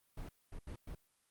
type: noise bursts at uneven times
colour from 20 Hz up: brown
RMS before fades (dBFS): -45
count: 4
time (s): 0.17-0.29 / 0.52-0.59 / 0.67-0.76 / 0.87-0.95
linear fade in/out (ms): 5
effects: white hiss -75 dBFS RMS until 1.3 s + Opus 32 kbps